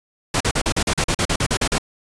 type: noise bursts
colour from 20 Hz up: pink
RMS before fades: -19 dBFS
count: 14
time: 0.34-1.783 s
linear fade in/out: 5 ms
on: 65 ms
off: 41 ms
effects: resampled to 22050 Hz